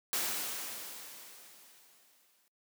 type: noise with exponential decay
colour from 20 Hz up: white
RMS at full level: -32 dBFS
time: 0.13-2.48 s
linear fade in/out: 0 ms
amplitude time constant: 510 ms
effects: noise-tail reverb RT60 0.1 s tail -22 dB re dry + high-pass 200 Hz 12 dB/octave